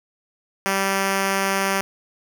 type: tone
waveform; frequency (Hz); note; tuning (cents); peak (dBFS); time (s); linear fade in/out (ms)
5% pulse; 194.7; G3; -12; -8; 0.66-1.81; 0
effects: none